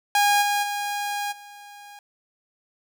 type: tone with level steps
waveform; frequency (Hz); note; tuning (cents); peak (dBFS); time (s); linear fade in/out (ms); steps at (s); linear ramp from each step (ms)
sawtooth; 818; G#5; -26; -13 / -17 / -22 / -38; 0.15-1.99; 2; 0.41 / 0.62 / 1.31; 20
effects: none